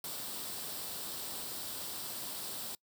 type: noise with comb filter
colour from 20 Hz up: white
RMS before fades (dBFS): -41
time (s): 0.04-2.75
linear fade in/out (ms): 2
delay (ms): 0.23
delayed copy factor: +0.5
effects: noise-tail reverb RT60 0.1 s tail -24 dB re dry + high-pass 100 Hz 12 dB/octave